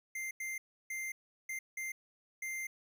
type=tone bursts at uneven times; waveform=square; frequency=2093 Hz; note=C7; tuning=in tune; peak=-38 dBFS; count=6; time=0.15-0.31 / 0.4-0.58 / 0.9-1.12 / 1.49-1.59 / 1.77-1.92 / 2.42-2.67 s; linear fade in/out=5 ms; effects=none